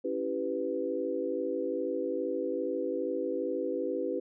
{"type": "chord", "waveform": "sine", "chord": "C# half-diminished seventh", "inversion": "none", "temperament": "equal with one note detuned", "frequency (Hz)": [277.2, 329.6, 392, 497.9], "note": ["C#4", "E4", "G4", "B4"], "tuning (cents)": [0, 0, 0, 14], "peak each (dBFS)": [-37, -36, -35, -33], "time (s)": [0.04, 4.2], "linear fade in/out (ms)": 10, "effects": []}